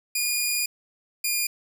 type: tone pair in turn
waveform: 10% pulse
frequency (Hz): 2439 / 2422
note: D#7 / D#7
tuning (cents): -35 / -47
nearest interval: unison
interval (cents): 12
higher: first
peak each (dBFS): -14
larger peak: neither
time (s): 0.15-0.66 / 1.24-1.47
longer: first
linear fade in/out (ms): 5
effects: none